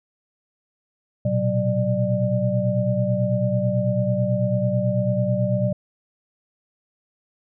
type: tone cluster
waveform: sine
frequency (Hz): 116.7 / 125.8 / 187.8 / 596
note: A#2 / B2 / F#3 / D5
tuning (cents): +2 / +32 / +26 / +25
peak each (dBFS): -24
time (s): 1.25-5.73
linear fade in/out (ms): 5
effects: none

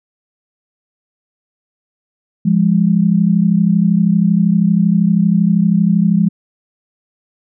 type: tone pair together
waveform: sine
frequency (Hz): 172.7 / 205.4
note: F3 / G#3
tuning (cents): -19 / -19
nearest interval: minor third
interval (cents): 300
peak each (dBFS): -12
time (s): 2.45-6.29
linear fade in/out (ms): 10
effects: none

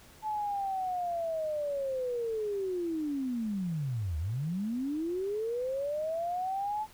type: linear two-way sweep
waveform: sine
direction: down then up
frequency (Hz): 871 to 72.8 to 871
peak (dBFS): -30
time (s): 0.22-6.87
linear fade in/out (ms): 50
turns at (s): 4.18
effects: pink hiss -56 dBFS RMS until 6.93 s

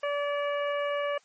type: harmonic tone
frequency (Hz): 576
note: D5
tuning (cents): -34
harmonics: 1 / 2 / 3 / 4 / 5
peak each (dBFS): -28 / -34 / -38 / -40 / -42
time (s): 0.03-1.18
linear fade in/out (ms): 5
effects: white hiss -63 dBFS RMS until 1.24 s + MP3 32 kbps

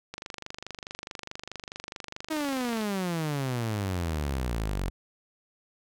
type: click train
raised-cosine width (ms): 0.2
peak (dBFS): -20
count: 67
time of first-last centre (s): 0.14-2.812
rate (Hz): 24.7
type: exponential sweep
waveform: sawtooth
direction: down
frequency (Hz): 319.8 to 43.93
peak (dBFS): -24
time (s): 2.3-4.9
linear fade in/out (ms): 10
effects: none

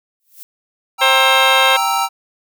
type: noise with exponential growth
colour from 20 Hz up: violet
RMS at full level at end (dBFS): -32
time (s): 0.2-0.43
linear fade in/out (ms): 0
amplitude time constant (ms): 48
type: chord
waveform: square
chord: E diminished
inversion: first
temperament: equal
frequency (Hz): 784 / 932.3 / 1318.5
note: G5 / Bb5 / E6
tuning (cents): 0 / 0 / 0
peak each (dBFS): -20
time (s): 0.98-2.09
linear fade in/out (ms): 50
type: harmonic tone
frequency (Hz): 531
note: C5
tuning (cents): +25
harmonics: 1 / 2 / 3 / 4 / 5 / 6 / 7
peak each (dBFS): -19 / -19 / -19 / -19 / -19 / -19 / -19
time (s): 1.01-1.77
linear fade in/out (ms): 10
effects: none

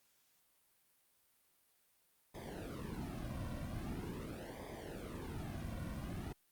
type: noise with flanger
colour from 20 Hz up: brown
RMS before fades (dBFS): -44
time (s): 2.34-6.33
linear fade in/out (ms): 10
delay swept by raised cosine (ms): 0.71 to 2.41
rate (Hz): 0.43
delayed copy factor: -0.95
effects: white hiss -74 dBFS RMS until 6.51 s + Opus 48 kbps

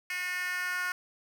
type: tone with high-pass filter sweep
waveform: 10% pulse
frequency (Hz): 361.6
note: F#4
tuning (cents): -40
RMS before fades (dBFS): -33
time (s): 0.1-0.92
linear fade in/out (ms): 2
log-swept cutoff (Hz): 2100 to 1400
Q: 3.1
effects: 9-bit

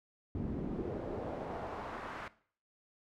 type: noise with band-pass filter sweep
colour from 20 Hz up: brown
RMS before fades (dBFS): -40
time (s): 0.35-2.28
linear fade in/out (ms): 2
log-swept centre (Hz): 220 to 1500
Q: 1.4
effects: noise-tail reverb RT60 0.5 s tail -18 dB re dry

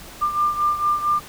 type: beating tone pair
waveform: sine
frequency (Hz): 1193 / 1197.4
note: D6 / D6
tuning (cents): +27 / +33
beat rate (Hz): 4.4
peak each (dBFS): -19 / -24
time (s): 0.21-1.2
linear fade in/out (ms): 20
effects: pink hiss -40 dBFS RMS until 1.28 s

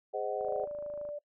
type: chord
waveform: sine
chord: Ab dominant seventh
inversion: none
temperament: just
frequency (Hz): 415.3 / 519.1 / 623 / 747.5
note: Ab4 / C5 / Eb5 / Gb5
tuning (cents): 0 / -14 / +2 / +17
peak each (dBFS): -37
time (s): 0.13-0.66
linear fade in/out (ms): 20
type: click train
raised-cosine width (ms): 1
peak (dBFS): -38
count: 19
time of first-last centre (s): 0.41-1.089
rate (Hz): 26.5
type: tone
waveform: sine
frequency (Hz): 587.3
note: D5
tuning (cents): 0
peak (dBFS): -36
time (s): 0.46-1.19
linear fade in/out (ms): 10
effects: noise-tail reverb RT60 0.1 s tail -22 dB re dry

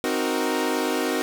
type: chord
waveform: sawtooth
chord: C half-diminished seventh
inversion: none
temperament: equal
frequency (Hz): 261.6 / 311.1 / 370 / 466.2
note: C4 / Eb4 / Gb4 / Bb4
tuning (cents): 0 / 0 / 0 / 0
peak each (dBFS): -24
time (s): 0.04-1.22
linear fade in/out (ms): 0
effects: none

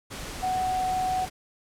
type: tone in noise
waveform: sine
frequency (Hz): 744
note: F#5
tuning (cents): +9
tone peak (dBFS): -24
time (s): 0.42-1.26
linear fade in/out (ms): 20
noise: pink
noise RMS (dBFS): -37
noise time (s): 0.1-1.3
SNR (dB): +10
effects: low-pass 11000 Hz 12 dB/octave

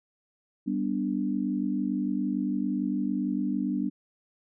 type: chord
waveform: sine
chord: G major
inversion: none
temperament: equal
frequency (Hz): 196 / 246.9 / 293.7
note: G3 / B3 / D4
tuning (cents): 0 / 0 / 0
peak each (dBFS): -30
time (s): 0.66-3.9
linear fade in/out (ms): 20
effects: none

